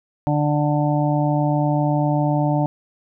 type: harmonic tone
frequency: 147.9 Hz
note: D3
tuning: 13 cents sharp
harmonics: 1 / 2 / 4 / 5 / 6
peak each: -19 / -22 / -25 / -26 / -27 dBFS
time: 0.27-2.66 s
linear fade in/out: 0 ms
effects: none